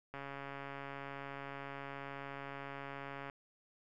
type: click train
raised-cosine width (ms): 0.5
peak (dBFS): -30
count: 440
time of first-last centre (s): 0.14-3.298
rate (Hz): 139
effects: none